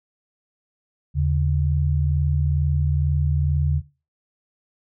sine tone pair together, 79.58 / 141.8 Hz, D#2 / C#3, +40 / +40 cents, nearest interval minor seventh, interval 1000 cents, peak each -20 dBFS, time 1.14-3.82 s, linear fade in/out 50 ms, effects noise-tail reverb RT60 0.3 s tail -17 dB re dry

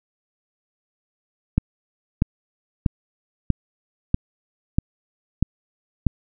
click train, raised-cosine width 5 ms, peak -4 dBFS, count 8, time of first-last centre 1.58-6.067 s, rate 1.56 Hz, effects none

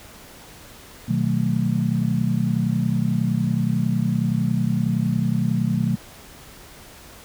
sine chord, B dominant seventh, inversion none, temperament just, 123.47 / 154.34 / 185.21 / 222.2 Hz, B2 / D#3 / F#3 / A3, 0 / -14 / +2 / +17 cents, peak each -24 dBFS, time 1.08-5.96 s, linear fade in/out 10 ms, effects pink hiss -44 dBFS RMS until 7.24 s

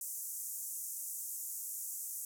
white band-pass noise, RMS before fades -42 dBFS, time 0.01-2.25 s, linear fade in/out 2 ms, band 6400 to 15000 Hz, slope 48 dB/octave, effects none

